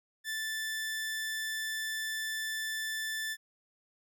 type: tone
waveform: sawtooth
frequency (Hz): 1760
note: A6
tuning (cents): 0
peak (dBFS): -30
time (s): 0.24-3.37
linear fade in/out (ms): 50
effects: none